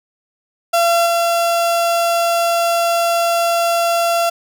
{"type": "tone with level steps", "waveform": "35% pulse", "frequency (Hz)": 681, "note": "F5", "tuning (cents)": -44, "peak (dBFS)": [-10, -12], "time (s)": [0.73, 4.3], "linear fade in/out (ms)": 10, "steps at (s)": 1.06, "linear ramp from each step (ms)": 5, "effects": []}